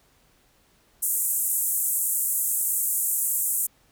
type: band-pass noise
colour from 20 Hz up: white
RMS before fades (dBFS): -25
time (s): 1.02-3.67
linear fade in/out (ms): 10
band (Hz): 7500 to 15000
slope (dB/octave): 48
effects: pink hiss -62 dBFS RMS until 3.91 s